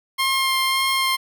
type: tone with vibrato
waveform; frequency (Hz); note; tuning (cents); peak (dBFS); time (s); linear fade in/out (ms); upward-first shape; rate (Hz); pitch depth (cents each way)
15% pulse; 1063; C6; +27; -12; 0.18-1.17; 20; sine; 1.8; 10
effects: none